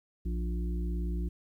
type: harmonic tone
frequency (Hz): 58.5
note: A#1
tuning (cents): +7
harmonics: 1 / 3 / 5 / 6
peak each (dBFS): -30 / -38 / -45 / -45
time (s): 0.25-1.29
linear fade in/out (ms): 10
effects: 11-bit